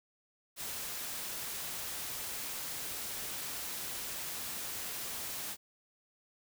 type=noise; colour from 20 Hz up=white; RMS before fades=-40 dBFS; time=0.56-5.57 s; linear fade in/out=50 ms; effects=none